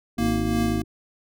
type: harmonic tone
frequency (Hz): 52.7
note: G#1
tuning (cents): +26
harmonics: 1 / 2 / 3 / 5 / 6 / 7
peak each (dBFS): -30 / -29 / -34 / -34 / -27 / -31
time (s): 0.17-0.84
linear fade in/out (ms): 50
type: tone with tremolo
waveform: square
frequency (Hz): 233.1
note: A#3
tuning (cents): 0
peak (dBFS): -22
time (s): 0.18-0.82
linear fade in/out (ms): 5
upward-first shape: triangle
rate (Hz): 2.9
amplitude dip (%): 55
effects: none

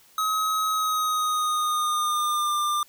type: tone with pitch glide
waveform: square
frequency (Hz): 1273 to 1194.6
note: D#6 to D6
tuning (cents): +39 to +29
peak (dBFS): -23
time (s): 0.18-2.83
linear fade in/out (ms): 2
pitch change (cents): -110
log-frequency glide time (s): 0.7-2.54
effects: white hiss -56 dBFS RMS until 2.88 s

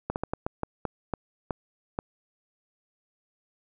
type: slowing click train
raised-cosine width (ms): 1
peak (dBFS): -14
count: 10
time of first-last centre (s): 0.1-1.989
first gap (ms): 59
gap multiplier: 1.3
effects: none

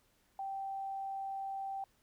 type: tone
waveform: sine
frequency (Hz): 780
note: G5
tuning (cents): -9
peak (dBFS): -37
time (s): 0.39-1.84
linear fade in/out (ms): 2
effects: pink hiss -72 dBFS RMS until 2.02 s

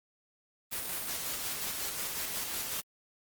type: noise with tremolo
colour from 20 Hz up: white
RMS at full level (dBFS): -35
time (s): 0.71-2.82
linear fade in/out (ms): 20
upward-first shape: square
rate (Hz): 5.5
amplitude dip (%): 25
effects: Opus 32 kbps

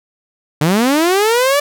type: linear sweep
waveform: sawtooth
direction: up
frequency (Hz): 142 to 587.3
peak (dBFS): -7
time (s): 0.61-1.6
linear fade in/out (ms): 5
effects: none

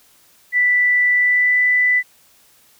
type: tone with pitch glide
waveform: sine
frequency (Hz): 1975.5 to 1989.2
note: B6 to B6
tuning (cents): 0 to +12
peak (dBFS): -12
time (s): 0.52-2.03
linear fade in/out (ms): 50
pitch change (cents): +12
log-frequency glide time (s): 1.15-1.58
effects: white hiss -53 dBFS RMS until 2.79 s

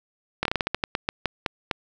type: slowing click train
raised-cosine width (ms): 0.3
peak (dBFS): -7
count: 14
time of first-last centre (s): 0.43-1.712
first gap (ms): 23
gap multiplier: 1.22
effects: none

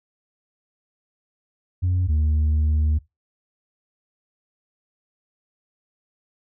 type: tone pair in turn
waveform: sine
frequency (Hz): 90.5 / 76.5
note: F#2 / D#2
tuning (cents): -38 / -29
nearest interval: minor third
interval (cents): 291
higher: first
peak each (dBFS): -16 / -14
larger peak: second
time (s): 1.82-2.08 / 2.08-2.99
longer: second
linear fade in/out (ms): 20
effects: noise-tail reverb RT60 0.2 s tail -21 dB re dry + tanh soft clip ceiling -16 dBFS

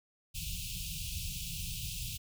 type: band-stop noise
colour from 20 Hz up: pink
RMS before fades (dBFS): -39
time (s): 0.34-2.18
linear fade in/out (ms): 20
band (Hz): 180 to 2500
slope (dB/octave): 96
effects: none

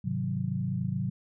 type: chord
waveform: sine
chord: Ab dominant seventh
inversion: none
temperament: equal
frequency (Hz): 103.83 / 130.81 / 155.56 / 185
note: Ab2 / C3 / Eb3 / Gb3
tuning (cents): 0 / 0 / 0 / 0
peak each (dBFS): -35 / -32 / -36 / -32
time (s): 0.04-1.1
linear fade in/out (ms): 10
effects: none

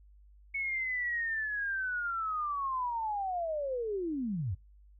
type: linear sweep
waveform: sine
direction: down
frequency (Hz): 2217 to 77.4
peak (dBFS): -31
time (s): 0.54-4.55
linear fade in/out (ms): 10
effects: noise-tail reverb RT60 0.2 s tail -20 dB re dry + added 50 Hz sine -55 dBFS peak until 4.99 s

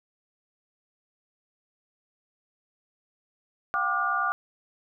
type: tone cluster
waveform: sine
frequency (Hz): 710 / 779 / 1187 / 1434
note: F5 / G5 / D6 / F6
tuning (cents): +28 / -11 / +18 / +45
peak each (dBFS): -35 / -33 / -26 / -28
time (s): 3.74-4.32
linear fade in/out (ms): 0
effects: none

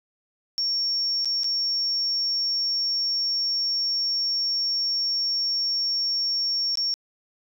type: tone with dropouts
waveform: triangle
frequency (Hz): 5500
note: F8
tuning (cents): -27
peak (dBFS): -19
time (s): 0.58-6.94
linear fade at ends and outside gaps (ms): 0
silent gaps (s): 1.247-1.256 / 1.434-1.443 / 6.755-6.773
effects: tanh soft clip ceiling -20 dBFS

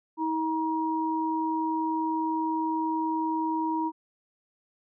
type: tone pair together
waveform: sine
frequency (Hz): 319.6 / 950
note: D#4 / A#5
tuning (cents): +47 / +33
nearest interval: octave + perfect fifth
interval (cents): 1886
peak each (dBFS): -28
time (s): 0.17-3.92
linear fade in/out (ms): 50
effects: none

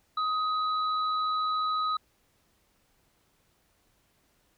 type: tone pair together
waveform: sine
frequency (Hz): 1257 / 3943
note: D#6 / B7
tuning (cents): +17 / -4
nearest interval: octave + minor sixth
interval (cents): 1979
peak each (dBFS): -26 / -37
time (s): 0.17-1.97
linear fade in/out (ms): 5
effects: pink hiss -69 dBFS RMS until 4.57 s

